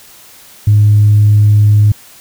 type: tone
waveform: sine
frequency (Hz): 104.6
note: G#2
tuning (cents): +13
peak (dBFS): -3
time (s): 0.67-1.92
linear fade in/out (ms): 5
effects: tanh soft clip ceiling 0 dBFS + white hiss -39 dBFS RMS until 2.2 s